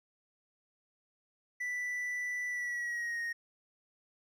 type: tone with pitch glide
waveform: triangle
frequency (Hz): 1975.5 to 1864.6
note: B6 to A#6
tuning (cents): 0 to 0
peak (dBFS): -32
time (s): 1.6-3.33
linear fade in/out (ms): 10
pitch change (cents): -100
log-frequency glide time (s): 2.48-3.21
effects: none